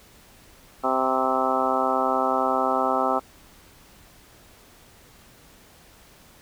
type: harmonic tone with a mistuned harmonic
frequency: 130.81 Hz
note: C3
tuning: in tune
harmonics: 2 / 3 / 4 / 5 / 6 / 7 / 8 / 9 / 10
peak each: -30 / -31 / -29 / -28 / -26 / -31 / -30 / -31 / -27 dBFS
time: 0.83-3.2 s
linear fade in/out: 20 ms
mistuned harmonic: 9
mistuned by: -17 cents
effects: pink hiss -52 dBFS RMS until 6.41 s